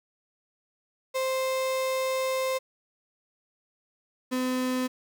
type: tone pair in turn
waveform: 35% pulse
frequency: 523.3 / 254.8 Hz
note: C5 / C4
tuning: 0 / -46 cents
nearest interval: octave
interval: 1246 cents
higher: first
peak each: -24 dBFS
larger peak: neither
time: 1.14-2.59 / 4.31-4.88 s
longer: first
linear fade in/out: 20 ms
effects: 10-bit